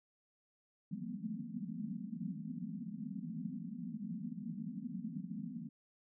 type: band-pass noise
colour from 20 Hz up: white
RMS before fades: -43 dBFS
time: 0.91-5.69 s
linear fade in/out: 10 ms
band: 160 to 250 Hz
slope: 96 dB/octave
effects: none